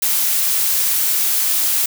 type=noise; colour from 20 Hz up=blue; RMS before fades=-17 dBFS; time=0.02-1.86 s; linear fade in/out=5 ms; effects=none